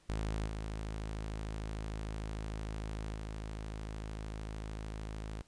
sawtooth tone with level steps, 53.3 Hz, G#1, 46 cents sharp, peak -30 / -34 / -36 dBFS, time 0.09-5.42 s, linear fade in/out 0 ms, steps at 0.46 / 3.14 s, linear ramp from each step 20 ms, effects pink hiss -67 dBFS RMS until 5.47 s + resampled to 22050 Hz

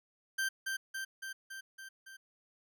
40% pulse tone with echo, 1568 Hz, G6, in tune, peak -30 dBFS, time 0.38-0.49 s, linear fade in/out 10 ms, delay 280 ms, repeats 6, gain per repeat -3 dB, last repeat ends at 2.17 s, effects none

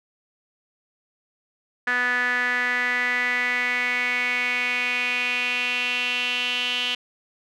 sawtooth tone with band-pass filter sweep, 246.9 Hz, B3, in tune, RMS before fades -24 dBFS, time 1.87-6.95 s, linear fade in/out 5 ms, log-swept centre 1700 to 3000 Hz, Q 6.4, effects none

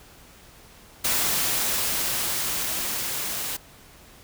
white noise with level ramp, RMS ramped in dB -23 to -30 dBFS, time 1.04-3.57 s, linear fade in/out 10 ms, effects pink hiss -50 dBFS RMS until 4.23 s

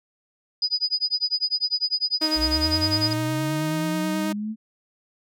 sine tone with tremolo, 4956 Hz, D#8, 8 cents flat, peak -18 dBFS, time 0.62-3.13 s, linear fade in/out 2 ms, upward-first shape sine, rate 10 Hz, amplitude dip 100%
sawtooth tone with vibrato, 311.1 Hz, D#4, in tune, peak -21 dBFS, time 2.21-4.33 s, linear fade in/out 10 ms, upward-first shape sine, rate 9.3 Hz, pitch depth 11 cents each way
sine linear sweep, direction up, 56.5 to 221.8 Hz, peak -26 dBFS, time 2.35-4.56 s, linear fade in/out 50 ms
effects none

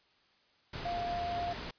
sine tone in noise, 698.5 Hz, F5, in tune, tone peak -33 dBFS, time 0.85-1.53 s, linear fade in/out 5 ms, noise pink, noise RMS -41 dBFS, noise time 0.73-1.71 s, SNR +5 dB, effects white hiss -68 dBFS RMS until 1.78 s + resampled to 11025 Hz

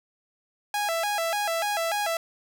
sawtooth tone with vibrato, 740 Hz, F#5, in tune, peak -21 dBFS, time 0.74-2.17 s, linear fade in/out 2 ms, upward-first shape square, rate 3.4 Hz, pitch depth 190 cents each way, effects none

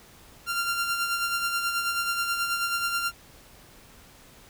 sawtooth tone with tremolo, 1386 Hz, F6, 14 cents flat, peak -20 dBFS, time 0.46-3.12 s, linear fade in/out 50 ms, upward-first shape sine, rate 9.3 Hz, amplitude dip 45%, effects pink hiss -52 dBFS RMS until 4.49 s

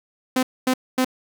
sawtooth tone bursts, 256.9 Hz, C4, 32 cents flat, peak -13 dBFS, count 3, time 0.36-1.047 s, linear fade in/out 5 ms, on 69 ms, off 240 ms, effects none

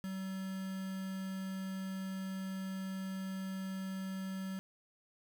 triangle tone with quantisation, 190.6 Hz, G3, 48 cents flat, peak -36 dBFS, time 0.04-4.59 s, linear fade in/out 0 ms, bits 8, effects none

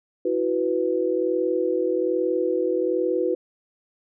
sine chord, E suspended second, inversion none, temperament just, 329.6 / 370.8 / 494.4 Hz, E4 / F#4 / B4, 0 / +4 / +2 cents, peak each -26 / -24 / -24 dBFS, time 0.25-3.35 s, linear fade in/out 5 ms, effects none

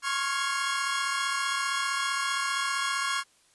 sawtooth chord, Db major seventh, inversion third, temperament equal with one note detuned, 1073.4 / 1108.7 / 1396.9 / 1661.2 Hz, C6 / Db6 / F6 / Ab6, +44 / 0 / 0 / 0 cents, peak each -29 dBFS, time 0.02-3.24 s, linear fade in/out 50 ms, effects white hiss -63 dBFS RMS until 3.54 s + resampled to 24000 Hz

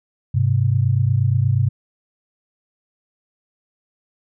sine tone pair together, 101.56 / 130 Hz, G#2 / C3, -38 / -11 cents, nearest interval major third, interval 427 cents, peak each -17 dBFS, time 0.34-1.69 s, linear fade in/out 10 ms, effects none

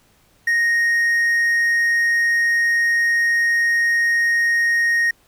triangle tone, 1864.7 Hz, A#6, in tune, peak -13 dBFS, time 0.47-5.11 s, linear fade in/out 5 ms, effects pink hiss -57 dBFS RMS until 5.27 s

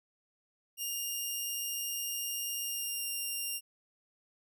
5% pulse tone with pitch glide, 2821 to 2792 Hz, F7 to F7, +17 to -1 cents, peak -26 dBFS, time 0.77-3.61 s, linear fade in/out 50 ms, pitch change -18 cents, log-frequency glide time 2.6-3.05 s, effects none

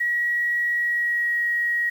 sine tone with pitch glide, 1913 to 1897.6 Hz, A#6 to A#6, +44 to +30 cents, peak -20 dBFS, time 0-1.9 s, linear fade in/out 10 ms, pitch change -14 cents, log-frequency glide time 0.71-1.41 s, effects 8-bit

